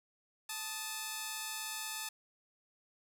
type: tone pair together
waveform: 5% pulse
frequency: 876.2 / 1246 Hz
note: A5 / D#6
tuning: -7 / +2 cents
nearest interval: tritone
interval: 609 cents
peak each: -28 / -32 dBFS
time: 0.49-2.09 s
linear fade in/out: 5 ms
effects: none